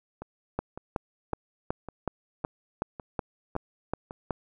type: two click trains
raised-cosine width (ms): 1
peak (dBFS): -24 / -14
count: 8 / 11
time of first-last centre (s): 0.22-4.109 / 0.59-4.307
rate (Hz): 1.8 / 2.69
effects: none